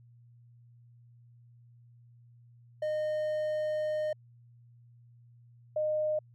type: tone pair in turn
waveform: triangle / sine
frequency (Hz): 613 / 613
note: D#5 / D#5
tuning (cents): -26 / -26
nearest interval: unison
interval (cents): 0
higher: neither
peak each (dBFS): -27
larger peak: neither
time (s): 2.82-4.13 / 5.76-6.19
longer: first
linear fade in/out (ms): 5
effects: added 119 Hz sine -55 dBFS peak until 6.34 s